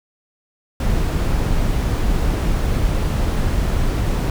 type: noise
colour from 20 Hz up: brown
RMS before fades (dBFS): -18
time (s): 0.8-4.3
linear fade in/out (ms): 2
effects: none